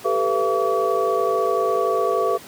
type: tone cluster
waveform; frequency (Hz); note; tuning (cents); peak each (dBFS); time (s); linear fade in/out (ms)
sine; 393.7 / 443.9 / 497.5 / 677 / 1140; G4 / A4 / B4 / E5 / C#6; +8 / +15 / +13 / +46 / +48; -24; 0.04-2.38; 20
effects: pink hiss -41 dBFS RMS until 2.47 s + high-pass 150 Hz 12 dB/octave